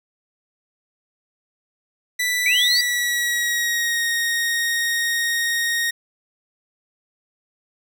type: tone with pitch glide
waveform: sawtooth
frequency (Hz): 1975.5 to 1864.6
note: B6 to A#6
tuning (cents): 0 to 0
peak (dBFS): -16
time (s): 2.19-5.91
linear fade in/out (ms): 10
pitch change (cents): -100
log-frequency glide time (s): 2.5-4.05
type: linear sweep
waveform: sine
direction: up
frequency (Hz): 2227 to 4800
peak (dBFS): -16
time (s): 2.46-2.81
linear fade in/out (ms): 2
effects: none